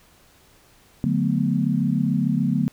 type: chord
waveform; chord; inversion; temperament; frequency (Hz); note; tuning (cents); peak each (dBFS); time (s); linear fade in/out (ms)
sine; B minor seventh; first; equal with one note detuned; 146.83 / 181.82 / 220 / 246.9; D3 / F#3 / A3 / B3; 0 / -30 / 0 / 0; -24; 1.04-2.68; 0
effects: pink hiss -55 dBFS RMS until 2.72 s